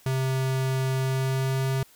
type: tone with pitch glide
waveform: square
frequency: 131.9 to 133.2 Hz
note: C3 to C3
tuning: +14 to +31 cents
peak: -24 dBFS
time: 0.06-1.83 s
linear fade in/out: 2 ms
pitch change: +17 cents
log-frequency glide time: 0.96-1.68 s
effects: white hiss -56 dBFS RMS until 1.95 s